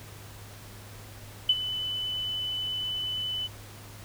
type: tone with ADSR envelope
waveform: sine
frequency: 3003 Hz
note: F#7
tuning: 25 cents sharp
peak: -16 dBFS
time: 1.49-3.48 s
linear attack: 5 ms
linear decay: 44 ms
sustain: -13 dB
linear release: 25 ms
effects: added 103 Hz sine -46 dBFS peak until 4.04 s + pink hiss -48 dBFS RMS until 4.04 s